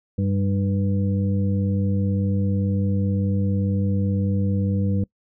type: harmonic tone with a mistuned harmonic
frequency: 98 Hz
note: G2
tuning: in tune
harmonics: 1 / 2 / 3 / 5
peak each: -21 / -23 / -33 / -33 dBFS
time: 0.18-5.04 s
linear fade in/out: 5 ms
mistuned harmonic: 3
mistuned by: +40 cents
effects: noise-tail reverb RT60 0.1 s tail -24 dB re dry